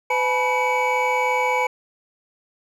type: tone cluster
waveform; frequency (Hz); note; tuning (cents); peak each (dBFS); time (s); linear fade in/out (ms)
triangle; 504 / 855 / 978 / 2267; B4 / A5 / B5 / C#7; +35 / -50 / -17 / +38; -22; 0.1-1.67; 5
effects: none